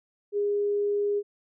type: tone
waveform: sine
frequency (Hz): 409.3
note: G#4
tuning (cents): -25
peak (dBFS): -23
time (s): 0.32-1.23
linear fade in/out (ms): 50
effects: none